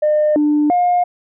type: tone with pitch steps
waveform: sine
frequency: 605 / 297.4 / 712 Hz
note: D#5 / D4 / F5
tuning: -49 / +22 / +33 cents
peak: -10 dBFS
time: 0.02-1.04 s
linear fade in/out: 10 ms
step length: 340 ms
effects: tanh soft clip ceiling -8 dBFS